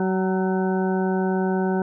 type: harmonic tone with a mistuned harmonic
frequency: 188.2 Hz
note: F#3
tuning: 30 cents sharp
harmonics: 1 / 2 / 3 / 4 / 5 / 7 / 8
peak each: -22 / -24 / -34 / -30 / -33 / -45 / -35 dBFS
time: 0-1.82 s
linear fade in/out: 2 ms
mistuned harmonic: 5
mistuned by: -33 cents
effects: none